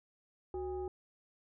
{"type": "tone with frequency modulation", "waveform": "sine", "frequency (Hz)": 370, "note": "F#4", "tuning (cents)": 0, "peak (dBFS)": -36, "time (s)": [0.54, 0.88], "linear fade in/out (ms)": 2, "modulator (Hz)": 440, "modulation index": 0.68, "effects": []}